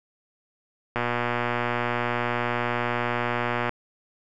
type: click train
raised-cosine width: 0.5 ms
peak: -10 dBFS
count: 329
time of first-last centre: 0.96-3.693 s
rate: 120 Hz
effects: none